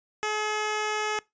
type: tone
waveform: 10% pulse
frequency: 426 Hz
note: G#4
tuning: 44 cents sharp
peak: -18 dBFS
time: 0.23-1.19 s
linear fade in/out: 0 ms
effects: noise-tail reverb RT60 0.2 s tail -23 dB re dry + resampled to 16000 Hz